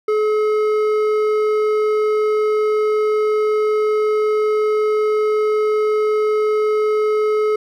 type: tone with hard clipping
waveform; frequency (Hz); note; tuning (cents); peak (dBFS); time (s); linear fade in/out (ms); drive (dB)
triangle; 427.3; G#4; +49; -16; 0.08-7.56; 5; 12
effects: none